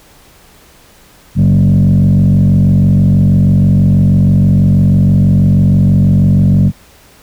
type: tone with frequency modulation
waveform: sine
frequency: 146.83 Hz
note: D3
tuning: in tune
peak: -3 dBFS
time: 1.35-6.72 s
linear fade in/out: 50 ms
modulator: 46.2 Hz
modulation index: 1.4
effects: tanh soft clip ceiling -3 dBFS + pink hiss -43 dBFS RMS until 7.22 s